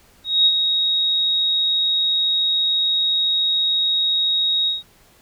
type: tone with ADSR envelope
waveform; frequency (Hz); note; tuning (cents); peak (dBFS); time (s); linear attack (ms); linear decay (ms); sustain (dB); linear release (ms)
sine; 3773; A#7; +20; -10; 0.24-4.83; 220; 50; -6; 160
effects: pink hiss -53 dBFS RMS until 5.21 s

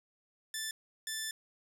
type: tone pair in turn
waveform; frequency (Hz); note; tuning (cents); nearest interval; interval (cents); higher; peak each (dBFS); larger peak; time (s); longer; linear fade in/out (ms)
10% pulse; 1760 / 1760; A6 / A6; 0 / 0; unison; 0; neither; -27; neither; 0.54-0.71 / 1.07-1.31; second; 2
effects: none

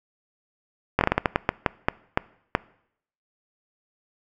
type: slowing click train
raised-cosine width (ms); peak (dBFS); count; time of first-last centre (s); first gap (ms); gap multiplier
0.5; -3; 13; 0.99-2.551; 21; 1.3
effects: noise-tail reverb RT60 0.7 s tail -22 dB re dry

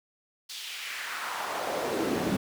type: noise with high-pass filter sweep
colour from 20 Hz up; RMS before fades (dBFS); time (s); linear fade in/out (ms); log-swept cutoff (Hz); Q
brown; -32; 0.49-2.37; 10; 4100 to 210; 1.9
effects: none

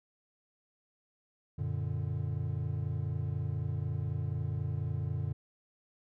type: chord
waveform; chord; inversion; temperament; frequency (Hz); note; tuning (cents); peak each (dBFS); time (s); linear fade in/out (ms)
triangle; Gb augmented; none; equal; 92.5 / 116.54 / 146.83; Gb2 / Bb2 / D3; 0 / 0 / 0; -34; 1.58-5.33; 10
effects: none

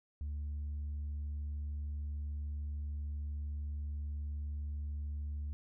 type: tone with tanh clipping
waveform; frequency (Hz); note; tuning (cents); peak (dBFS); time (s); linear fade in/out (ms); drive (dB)
sine; 73.42; D2; 0; -37; 0.21-5.53; 0; 1
effects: none

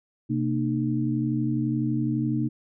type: tone cluster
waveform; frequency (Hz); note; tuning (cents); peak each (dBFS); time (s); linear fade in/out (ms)
sine; 129.4 / 231.5 / 303.4; C3 / A#3 / D#4; -19 / -12 / -44; -27; 0.29-2.49; 20
effects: none

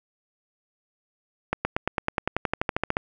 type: accelerating click train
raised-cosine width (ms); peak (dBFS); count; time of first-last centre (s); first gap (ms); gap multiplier
0.5; -8; 17; 1.53-2.969; 120; 0.96
effects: none

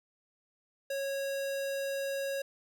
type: tone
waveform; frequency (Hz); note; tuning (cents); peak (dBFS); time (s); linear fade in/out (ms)
square; 550; C#5; -14; -33; 0.9-2.42; 5
effects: none

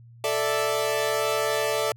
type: chord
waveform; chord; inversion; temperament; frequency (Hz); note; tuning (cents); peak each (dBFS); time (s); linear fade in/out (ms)
sawtooth; A suspended fourth; none; equal; 440 / 587.3 / 659.3; A4 / D5 / E5; 0 / 0 / 0; -23 / -23 / -25; 0.24-1.92; 2
effects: added 117 Hz sine -46 dBFS peak until 1.96 s

